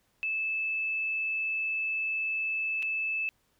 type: tone with dropouts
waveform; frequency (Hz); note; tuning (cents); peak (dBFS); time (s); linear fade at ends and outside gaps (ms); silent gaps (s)
sine; 2621; E7; -11; -28; 0.23-3.29; 0; 2.824-2.828
effects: pink hiss -71 dBFS RMS until 3.59 s